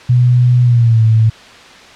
sine tone with pitch glide, 123.47 to 111.28 Hz, B2 to A2, 0 to +20 cents, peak -6 dBFS, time 0.09-1.3 s, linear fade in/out 10 ms, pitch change -180 cents, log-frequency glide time 0.62-1.03 s, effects white hiss -37 dBFS RMS until 1.95 s + low-pass 4000 Hz 12 dB/octave

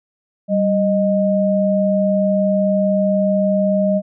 sine tone pair together, 194.3 / 619 Hz, G3 / D#5, -15 / -9 cents, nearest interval octave + minor sixth, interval 2006 cents, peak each -16 dBFS, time 0.48-4.02 s, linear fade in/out 50 ms, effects none

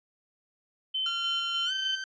sine tone with tremolo, 3072 Hz, G7, 36 cents flat, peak -27 dBFS, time 0.94-1.96 s, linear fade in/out 10 ms, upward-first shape square, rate 3.3 Hz, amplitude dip 30%
sawtooth tone with pitch glide, 1381 to 1550.1 Hz, F6 to G6, -20 to -20 cents, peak -30 dBFS, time 1.06-2.04 s, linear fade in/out 2 ms, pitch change +200 cents, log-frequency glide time 1.65-1.72 s
effects resampled to 16000 Hz

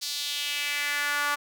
sawtooth tone with high-pass filter sweep, 290 Hz, D4, 22 cents flat, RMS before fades -29 dBFS, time 0.01-1.36 s, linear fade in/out 20 ms, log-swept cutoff 4600 to 1200 Hz, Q 2.6, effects none

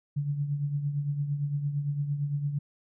sine tone with tremolo, 144.1 Hz, D3, 33 cents flat, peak -24 dBFS, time 0.16-2.59 s, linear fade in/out 10 ms, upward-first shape triangle, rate 8.8 Hz, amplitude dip 65%, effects none

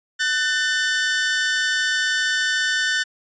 sawtooth tone pair together, 1501.6 / 1787 Hz, F#6 / A6, +25 / +26 cents, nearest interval minor third, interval 301 cents, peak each -18 dBFS, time 0.19-3.04 s, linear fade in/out 20 ms, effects resampled to 16000 Hz

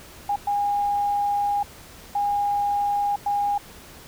sine tone bursts at uneven times, 815 Hz, G#5, 33 cents flat, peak -20 dBFS, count 4, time 0.29-0.36 / 0.47-1.63 / 2.15-3.16 / 3.26-3.58 s, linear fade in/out 5 ms, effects added 69 Hz sine -54 dBFS peak until 4.07 s + pink hiss -45 dBFS RMS until 4.07 s

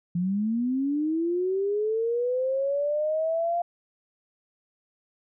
sine linear sweep, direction up, 170 to 698.5 Hz, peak -23 dBFS, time 0.15-3.62 s, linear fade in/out 5 ms, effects none

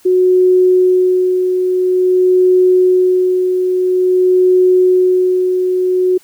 sine tone with tremolo, 367.1 Hz, F#4, 14 cents flat, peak -6 dBFS, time 0.05-6.18 s, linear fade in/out 10 ms, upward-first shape sine, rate 0.49 Hz, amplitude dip 45%, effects white hiss -48 dBFS RMS until 6.23 s

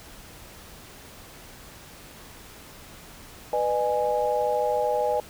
sine chord, G# minor, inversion first, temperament equal with one note detuned, 493.9 / 606.6 / 830.6 Hz, B4 / D#5 / G#5, 0 / -44 / 0 cents, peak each -26 dBFS, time 3.53-5.2 s, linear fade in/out 2 ms, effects pink hiss -46 dBFS RMS until 5.29 s

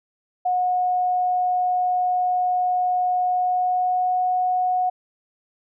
sine tone with pitch glide, 727 to 732.1 Hz, F#5 to F#5, -31 to -19 cents, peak -18 dBFS, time 0.45-4.9 s, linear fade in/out 10 ms, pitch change +12 cents, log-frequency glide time 3.25-4.19 s, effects none

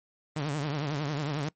sawtooth tone with vibrato, 146.83 Hz, D3, in tune, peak -25 dBFS, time 0.36-1.49 s, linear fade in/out 5 ms, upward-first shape triangle, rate 11 Hz, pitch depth 140 cents each way, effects noise-tail reverb RT60 0.1 s tail -21 dB re dry + MP3 32 kbps

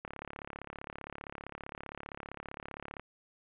click train, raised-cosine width 0.5 ms, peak -26 dBFS, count 105, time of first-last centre 0.05-2.996 s, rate 35.3 Hz, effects resampled to 8000 Hz + 10-bit

